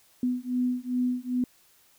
sine beating tone pair, 248.1 / 250.6 Hz, B3 / B3, +8 / +25 cents, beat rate 2.5 Hz, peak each -28 dBFS, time 0.23-1.44 s, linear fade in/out 2 ms, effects white hiss -61 dBFS RMS until 1.98 s

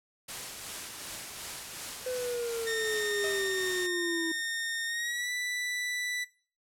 white noise with tremolo, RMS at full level -38 dBFS, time 0.28-3.87 s, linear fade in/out 10 ms, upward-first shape sine, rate 2.7 Hz, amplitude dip 30%
triangle exponential sweep, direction down, 510 to 326.5 Hz, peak -29 dBFS, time 2.06-4.32 s, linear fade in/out 5 ms
sawtooth tone with pitch glide, 1833 to 1975.9 Hz, A#6 to B6, -30 to 0 cents, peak -28 dBFS, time 2.66-6.25 s, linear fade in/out 20 ms, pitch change +130 cents, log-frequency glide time 4.86-5.31 s
sawtooth tone with exponential decay, 636 Hz, D#5, 38 cents sharp, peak -31 dBFS, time 3.24-3.67 s, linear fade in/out 0 ms, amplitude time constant 92 ms
effects noise-tail reverb RT60 0.4 s tail -19 dB re dry + low-pass 11000 Hz 12 dB/octave

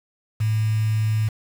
sine tone with quantisation, 108.8 Hz, A2, 19 cents flat, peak -18 dBFS, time 0.4-1.29 s, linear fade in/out 10 ms, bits 6, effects none

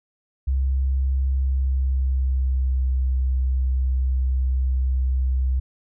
sine tone with pitch glide, 66.4 to 64.55 Hz, C2 to C2, +26 to -23 cents, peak -18 dBFS, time 0.47-5.6 s, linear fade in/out 10 ms, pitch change -49 cents, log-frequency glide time 1.37-2.92 s, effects none

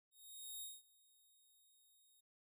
5% pulse tone with ADSR envelope, 3729 Hz, A#7, in tune, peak -38 dBFS, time 0.11-2.21 s, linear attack 510 ms, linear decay 200 ms, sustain -24 dB, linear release 11 ms, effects none

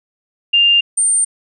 sine tone pair in turn, 2800 / 8889 Hz, F7 / C#9, +4 / +4 cents, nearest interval octave + minor sixth, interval 2000 cents, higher second, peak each -8 / -11 dBFS, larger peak first, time 0.53-0.81 / 0.97-1.25 s, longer neither, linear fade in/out 10 ms, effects none

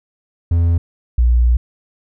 triangle / sine tone pair in turn, 84.7 / 59.89 Hz, E2 / A#1, +48 / +47 cents, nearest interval tritone, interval 601 cents, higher first, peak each -9 dBFS, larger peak neither, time 0.51-0.78 / 1.18-1.57 s, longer second, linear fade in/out 5 ms, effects none

